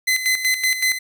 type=tone with tremolo; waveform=sawtooth; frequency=2037 Hz; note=C7; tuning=47 cents flat; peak=-12 dBFS; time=0.07-0.99 s; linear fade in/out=10 ms; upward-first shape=square; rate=5.3 Hz; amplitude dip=65%; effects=none